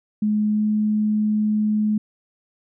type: tone with pitch glide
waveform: sine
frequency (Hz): 211.5 to 212.7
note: G#3 to G#3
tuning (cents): +32 to +42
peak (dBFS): -17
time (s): 0.22-1.98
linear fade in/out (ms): 5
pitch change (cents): +10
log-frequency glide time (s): 0.52-0.62
effects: none